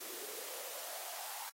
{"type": "noise with high-pass filter sweep", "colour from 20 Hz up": "white", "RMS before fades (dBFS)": -45, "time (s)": [0, 1.5], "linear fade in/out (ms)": 10, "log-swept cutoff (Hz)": [350, 890], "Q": 4.7, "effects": ["AAC 48 kbps"]}